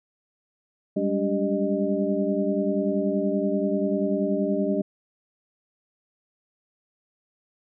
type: tone cluster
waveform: sine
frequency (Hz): 193.9 / 204.3 / 289 / 392.7 / 612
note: G3 / G#3 / D4 / G4 / D#5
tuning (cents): -19 / -28 / -28 / +3 / -29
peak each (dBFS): -28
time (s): 0.96-4.82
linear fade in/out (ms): 10
effects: none